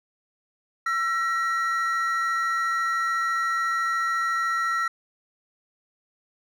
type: tone pair together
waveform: triangle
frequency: 1343 / 1899.3 Hz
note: E6 / A#6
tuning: +32 / +32 cents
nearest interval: tritone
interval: 600 cents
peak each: -22 / -26 dBFS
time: 0.86-4.88 s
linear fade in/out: 5 ms
effects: none